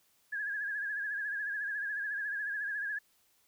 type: tone with vibrato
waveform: sine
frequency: 1661.2 Hz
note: G#6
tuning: in tune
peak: -33 dBFS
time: 0.32-2.99 s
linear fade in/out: 10 ms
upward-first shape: sine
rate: 14 Hz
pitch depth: 66 cents each way
effects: white hiss -70 dBFS RMS until 3.47 s